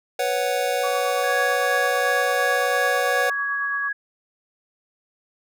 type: chord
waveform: square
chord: B suspended second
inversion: none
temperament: just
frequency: 493.9 / 555.6 / 740.8 Hz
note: B4 / C#5 / F#5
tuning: 0 / +4 / +2 cents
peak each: -26 dBFS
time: 0.19-3.3 s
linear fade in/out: 5 ms
type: tone with tremolo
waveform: sine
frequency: 1133 Hz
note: C#6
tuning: 37 cents sharp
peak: -26 dBFS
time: 0.83-3.89 s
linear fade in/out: 10 ms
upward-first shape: sine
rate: 9 Hz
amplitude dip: 55%
type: tone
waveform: sine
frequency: 1664 Hz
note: G#6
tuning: 3 cents sharp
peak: -23 dBFS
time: 1.23-3.93 s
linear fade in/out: 10 ms
effects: none

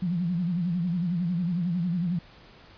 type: tone with vibrato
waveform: sine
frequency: 174.61 Hz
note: F3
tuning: in tune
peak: -24 dBFS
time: 0.02-2.19 s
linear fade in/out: 5 ms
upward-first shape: sine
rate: 11 Hz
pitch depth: 110 cents each way
effects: pink hiss -52 dBFS RMS until 2.77 s + resampled to 11025 Hz

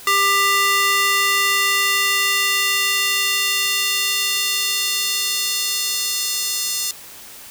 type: tone with high-pass filter sweep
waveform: square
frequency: 396.7 Hz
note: G4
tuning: 21 cents sharp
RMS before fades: -19 dBFS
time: 0.07-6.91 s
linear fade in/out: 2 ms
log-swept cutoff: 1300 to 5300 Hz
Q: 1.2
effects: white hiss -39 dBFS RMS until 7.5 s

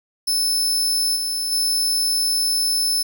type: tone with level steps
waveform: sawtooth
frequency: 5260 Hz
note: E8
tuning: 5 cents flat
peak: -15 / -19 / -15 dBFS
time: 0.27-3.03 s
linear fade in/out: 10 ms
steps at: 1.15 / 1.51 s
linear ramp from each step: 20 ms
effects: 8-bit

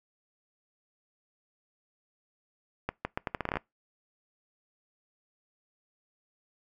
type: accelerating click train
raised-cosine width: 0.5 ms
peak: -15 dBFS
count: 12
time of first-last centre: 2.89-3.57 s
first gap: 160 ms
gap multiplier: 0.78
effects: noise-tail reverb RT60 0.2 s tail -24 dB re dry

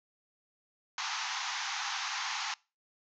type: band-pass noise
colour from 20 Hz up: pink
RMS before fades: -36 dBFS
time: 0.98-2.54 s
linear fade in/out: 2 ms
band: 780 to 6700 Hz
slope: 96 dB/octave
effects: noise-tail reverb RT60 0.3 s tail -24 dB re dry

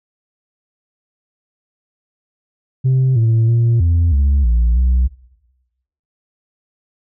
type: tone with pitch steps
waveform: sine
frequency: 130.7 / 113.3 / 116.7 / 84.6 / 69.8 / 57.9 / 62.6 Hz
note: C3 / A#2 / A#2 / E2 / C#2 / A#1 / B1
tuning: -1 / -49 / +2 / +45 / +13 / -11 / +24 cents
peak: -8 dBFS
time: 2.84-5.08 s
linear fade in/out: 20 ms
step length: 320 ms
effects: noise-tail reverb RT60 1.0 s tail -21 dB re dry + tanh soft clip ceiling -9 dBFS

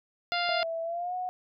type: harmonic tone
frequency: 698.5 Hz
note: F5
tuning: in tune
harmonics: 1 / 2 / 3 / 4 / 5 / 6 / 7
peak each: -30 / -33 / -35 / -36 / -37 / -38 / -38 dBFS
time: 0.32-0.63 s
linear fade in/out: 0 ms
type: tone with pitch glide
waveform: sine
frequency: 659.3 to 731.5 Hz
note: E5 to F#5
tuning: 0 to -20 cents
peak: -30 dBFS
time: 0.49-1.29 s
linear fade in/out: 0 ms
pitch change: +180 cents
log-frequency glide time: 0.83-1.15 s
effects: none

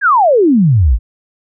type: exponential sweep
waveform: sine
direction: down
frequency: 1700 to 49 Hz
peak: -6 dBFS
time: 0.01-0.99 s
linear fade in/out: 50 ms
effects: none

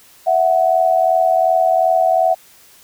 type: tone pair together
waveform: sine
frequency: 659.3 / 742 Hz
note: E5 / F#5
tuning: 0 / +5 cents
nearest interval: major second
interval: 205 cents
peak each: -14 dBFS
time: 0.26-2.35 s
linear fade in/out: 20 ms
effects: white hiss -47 dBFS RMS until 2.83 s

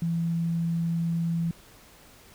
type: tone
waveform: sine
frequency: 167.4 Hz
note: E3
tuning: 27 cents sharp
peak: -24 dBFS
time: 0.02-1.51 s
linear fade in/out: 2 ms
effects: pink hiss -53 dBFS RMS until 2.34 s

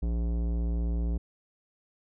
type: tone with tanh clipping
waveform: sine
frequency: 57.7 Hz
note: A#1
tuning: 17 cents flat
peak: -28 dBFS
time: 0.02-1.18 s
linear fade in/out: 10 ms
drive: 16 dB
effects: none

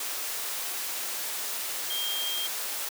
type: tone in noise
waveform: sine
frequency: 3205 Hz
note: G7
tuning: 38 cents sharp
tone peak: -30 dBFS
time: 1.9-2.47 s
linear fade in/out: 5 ms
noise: white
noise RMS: -33 dBFS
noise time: 0-2.89 s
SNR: 0 dB
effects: high-pass 400 Hz 12 dB/octave

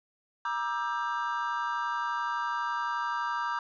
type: chord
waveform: triangle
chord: E half-diminished seventh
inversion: second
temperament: just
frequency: 949.3 / 1186.7 / 1318.5 / 1582.2 Hz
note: Bb5 / D6 / E6 / G6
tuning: +31 / +18 / 0 / +16 cents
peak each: -31 / -32 / -36 / -34 dBFS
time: 0.45-3.59 s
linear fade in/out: 2 ms
effects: resampled to 16000 Hz

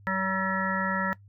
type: harmonic tone with a mistuned harmonic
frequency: 191 Hz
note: G3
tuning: 45 cents flat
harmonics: 1 / 3 / 5 / 7 / 9 / 10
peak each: -31 / -35 / -32 / -31 / -31 / -34 dBFS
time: 0.07-1.13 s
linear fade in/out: 0 ms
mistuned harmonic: 3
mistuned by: -19 cents
effects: noise-tail reverb RT60 0.1 s tail -19 dB re dry + added 100 Hz sine -50 dBFS peak until 1.28 s

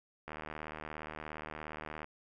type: click train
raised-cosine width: 0.5 ms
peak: -27 dBFS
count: 137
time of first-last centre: 0.28-2.044 s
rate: 77.1 Hz
effects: none

